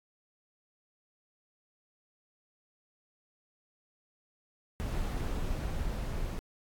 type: noise with level ramp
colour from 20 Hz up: brown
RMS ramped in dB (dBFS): -32 to -35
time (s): 4.8-6.39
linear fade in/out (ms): 0
effects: AAC 64 kbps